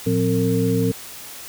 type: tone cluster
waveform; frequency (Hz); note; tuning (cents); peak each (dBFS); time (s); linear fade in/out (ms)
sine; 114.1 / 178.2 / 263.9 / 454.2; A#2 / F3 / C4 / A#4; -37 / +35 / +15 / -45; -22; 0.06-0.92; 10
effects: white hiss -37 dBFS RMS until 1.48 s